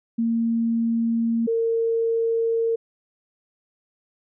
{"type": "tone pair in turn", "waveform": "sine", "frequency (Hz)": [229.9, 456.9], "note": ["A#3", "A#4"], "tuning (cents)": [-24, -35], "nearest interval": "octave", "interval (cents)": 1189, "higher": "second", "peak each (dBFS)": -19, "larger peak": "neither", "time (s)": [[0.18, 1.47], [1.47, 2.76]], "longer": "neither", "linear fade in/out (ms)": 10, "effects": []}